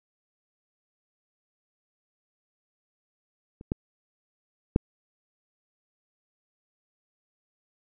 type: clicks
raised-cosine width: 3 ms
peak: -30 / -13 / -6 dBFS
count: 3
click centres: 3.611 / 3.719 / 4.761 s
effects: none